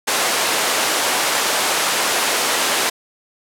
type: high-pass noise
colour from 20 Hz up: pink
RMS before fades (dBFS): -18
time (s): 0.07-2.9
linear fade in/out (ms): 10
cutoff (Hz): 530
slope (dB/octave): 12
effects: low-pass 12000 Hz 12 dB/octave